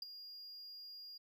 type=tone with ADSR envelope; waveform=triangle; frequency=4832 Hz; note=D8; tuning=48 cents sharp; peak=-37 dBFS; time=0.02-1.18 s; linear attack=4 ms; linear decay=14 ms; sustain=-11 dB; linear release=10 ms; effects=none